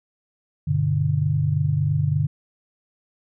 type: chord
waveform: sine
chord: G major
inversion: none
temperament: equal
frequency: 98 / 123.47 / 146.83 Hz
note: G2 / B2 / D3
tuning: 0 / 0 / 0 cents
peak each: -24 / -26 / -20 dBFS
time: 0.67-2.27 s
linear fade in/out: 10 ms
effects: none

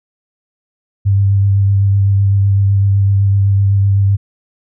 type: tone with vibrato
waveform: sine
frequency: 99 Hz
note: G2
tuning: 18 cents sharp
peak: -8 dBFS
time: 1.05-4.17 s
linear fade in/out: 20 ms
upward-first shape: sine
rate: 7.9 Hz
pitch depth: 18 cents each way
effects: none

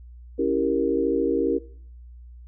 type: chord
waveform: sine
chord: C# diminished seventh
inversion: none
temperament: equal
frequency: 277.2 / 329.6 / 392 / 466.2 Hz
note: C#4 / E4 / G4 / Bb4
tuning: 0 / 0 / 0 / 0 cents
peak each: -26 / -26 / -26 / -24 dBFS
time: 0.38-1.59 s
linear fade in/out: 20 ms
effects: noise-tail reverb RT60 0.5 s tail -18 dB re dry + added 60 Hz sine -41 dBFS peak until 2.47 s

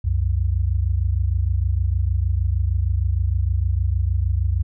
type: tone pair together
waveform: sine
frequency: 65.11 / 91.6 Hz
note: C2 / F#2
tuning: -8 / -17 cents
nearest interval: tritone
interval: 591 cents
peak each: -20 dBFS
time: 0.04-4.63 s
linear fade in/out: 10 ms
effects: none

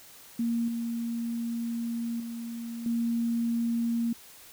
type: tone with level steps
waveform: sine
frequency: 232.9 Hz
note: A#3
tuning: 1 cent flat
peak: -25 / -29 / -34 / -25 dBFS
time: 0.39-4.13 s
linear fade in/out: 5 ms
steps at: 0.68 / 2.2 / 2.86 s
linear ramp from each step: 2 ms
effects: white hiss -51 dBFS RMS until 4.52 s

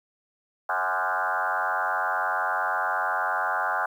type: tone with frequency modulation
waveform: sine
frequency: 1118 Hz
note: C#6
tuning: 14 cents sharp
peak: -23 dBFS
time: 0.69-3.86 s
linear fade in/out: 5 ms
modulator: 91.4 Hz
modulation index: 4.9
effects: 9-bit

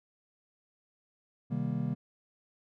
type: chord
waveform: triangle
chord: C minor seventh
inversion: none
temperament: just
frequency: 130.81 / 156.98 / 196.22 / 235.5 Hz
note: C3 / Eb3 / G3 / Bb3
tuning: 0 / +16 / +2 / +18 cents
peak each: -33 / -33 / -34 / -34 dBFS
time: 1.5-1.95 s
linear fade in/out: 20 ms
effects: none

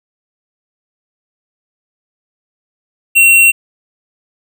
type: tone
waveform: square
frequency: 2731 Hz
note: F7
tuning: 39 cents flat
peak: -5 dBFS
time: 3.15-3.52 s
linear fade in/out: 20 ms
effects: none

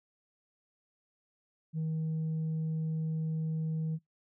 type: tone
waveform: sine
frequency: 158.9 Hz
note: D#3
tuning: 37 cents sharp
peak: -28 dBFS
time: 1.73-3.99 s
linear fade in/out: 50 ms
effects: noise-tail reverb RT60 0.2 s tail -26 dB re dry + tanh soft clip ceiling -29 dBFS

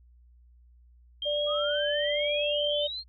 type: tone with vibrato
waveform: sine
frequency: 3181 Hz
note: G7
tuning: 25 cents sharp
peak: -30 dBFS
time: 1.22-2.87 s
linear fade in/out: 2 ms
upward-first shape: triangle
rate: 1.1 Hz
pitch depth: 66 cents each way
type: tone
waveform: sine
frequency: 587.3 Hz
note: D5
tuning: in tune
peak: -27 dBFS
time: 1.25-2.88 s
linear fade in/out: 20 ms
type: exponential sweep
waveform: sine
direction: up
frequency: 1187 to 4282 Hz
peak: -33 dBFS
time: 1.46-3.04 s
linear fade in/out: 50 ms
effects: added 60 Hz sine -54 dBFS peak until 3.08 s

